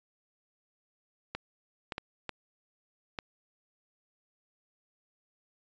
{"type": "clicks", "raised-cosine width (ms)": 0.3, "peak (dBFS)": -19, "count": 5, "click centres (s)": [1.35, 1.922, 1.981, 2.293, 3.188], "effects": ["resampled to 16000 Hz"]}